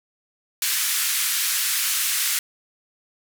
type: band-pass noise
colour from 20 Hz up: white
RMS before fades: -23 dBFS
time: 0.62-2.39 s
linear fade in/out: 2 ms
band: 1400 to 15000 Hz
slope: 24 dB/octave
effects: none